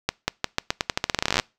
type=accelerating click train; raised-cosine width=0.2 ms; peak=-3 dBFS; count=23; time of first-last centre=0.09-1.398 s; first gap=190 ms; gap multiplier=0.86; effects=noise-tail reverb RT60 0.3 s tail -26 dB re dry